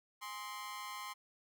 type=tone with amplitude modulation; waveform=sawtooth; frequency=1046.5 Hz; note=C6; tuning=in tune; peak=-35 dBFS; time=0.21-1.14 s; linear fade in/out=20 ms; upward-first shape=sine; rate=221 Hz; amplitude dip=90%; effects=none